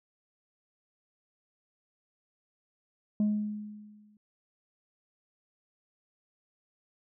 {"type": "tone with exponential decay", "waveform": "sine", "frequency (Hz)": 210.1, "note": "G#3", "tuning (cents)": 20, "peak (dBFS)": -20, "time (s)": [3.2, 4.17], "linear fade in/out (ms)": 2, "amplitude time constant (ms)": 210, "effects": ["tanh soft clip ceiling -22 dBFS"]}